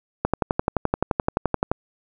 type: click train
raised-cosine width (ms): 1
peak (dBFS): -5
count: 18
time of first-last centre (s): 0.25-1.716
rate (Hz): 11.6
effects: none